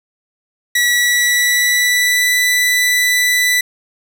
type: tone with pitch glide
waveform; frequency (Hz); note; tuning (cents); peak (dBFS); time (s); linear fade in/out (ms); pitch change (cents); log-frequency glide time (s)
sawtooth; 1941 to 1980.6; B6 to B6; -31 to +4; -8; 0.75-3.61; 5; +35; 0.91-2.33
effects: none